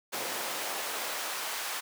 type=noise with high-pass filter sweep; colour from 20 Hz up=pink; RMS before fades=-35 dBFS; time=0.12-1.81 s; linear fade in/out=20 ms; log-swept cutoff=420 to 990 Hz; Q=0.88; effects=none

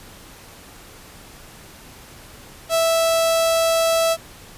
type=tone with notch filter; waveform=sawtooth; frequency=658 Hz; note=E5; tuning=3 cents flat; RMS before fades=-18 dBFS; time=2.69-4.17 s; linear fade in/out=50 ms; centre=1800 Hz; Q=1.6; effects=pink hiss -43 dBFS RMS until 4.57 s + resampled to 32000 Hz

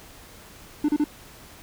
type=tone bursts; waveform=triangle; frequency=297.3 Hz; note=D4; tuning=21 cents sharp; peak=-16 dBFS; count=3; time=0.84-1.042 s; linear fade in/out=5 ms; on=46 ms; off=32 ms; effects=pink hiss -47 dBFS RMS until 1.62 s

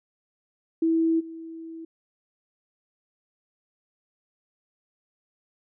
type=tone with level steps; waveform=sine; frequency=326.7 Hz; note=E4; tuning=15 cents flat; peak=-19 / -36 dBFS; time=0.82-1.85 s; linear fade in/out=5 ms; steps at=1.19 s; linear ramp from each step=20 ms; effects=none

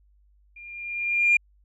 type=tone with level ramp; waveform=sine; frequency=2403 Hz; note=D7; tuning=39 cents sharp; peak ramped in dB=-42 to -13 dBFS; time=0.56-1.37 s; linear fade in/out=5 ms; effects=tanh soft clip ceiling -11 dBFS + added 50 Hz sine -57 dBFS peak until 1.64 s

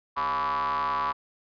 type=ring-modulated tone; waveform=square; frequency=74.1 Hz; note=D2; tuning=16 cents sharp; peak=-23 dBFS; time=0.16-1.13 s; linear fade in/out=20 ms; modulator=1070 Hz; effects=resampled to 11025 Hz

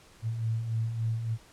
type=beating tone pair; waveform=sine; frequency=110 / 113.5 Hz; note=A2 / A#2; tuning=0 / -46 cents; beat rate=3.5 Hz; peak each=-37 / -28 dBFS; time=0.22-1.38 s; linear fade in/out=50 ms; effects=pink hiss -56 dBFS RMS until 1.52 s + low-pass 10000 Hz 12 dB/octave

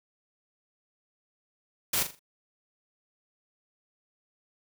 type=noise with echo; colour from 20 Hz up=white; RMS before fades=-27 dBFS; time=1.93-2.03 s; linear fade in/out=5 ms; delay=41 ms; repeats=4; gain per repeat=-9 dB; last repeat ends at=2.194 s; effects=none

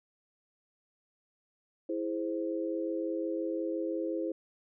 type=chord; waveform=sine; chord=E augmented; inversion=none; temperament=equal; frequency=329.6 / 415.3 / 523.3 Hz; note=E4 / G#4 / B#4; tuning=0 / 0 / 0 cents; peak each=-33 / -38 / -36 dBFS; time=1.89-4.32 s; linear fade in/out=5 ms; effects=none

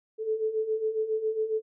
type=beating tone pair; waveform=sine; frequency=432.4 / 439.7 Hz; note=A4 / A4; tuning=-30 / -1 cents; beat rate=7.3 Hz; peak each=-32 / -27 dBFS; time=0.18-1.62 s; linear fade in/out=50 ms; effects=none

